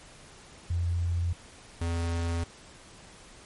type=tone pair in turn; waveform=sine / square; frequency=86.2 / 84.47 Hz; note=F2 / E2; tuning=-22 / +43 cents; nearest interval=unison; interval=35 cents; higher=first; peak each=-25 / -28 dBFS; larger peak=first; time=0.7-1.33 / 1.81-2.44 s; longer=neither; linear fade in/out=5 ms; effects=pink hiss -51 dBFS RMS until 3.45 s + MP3 48 kbps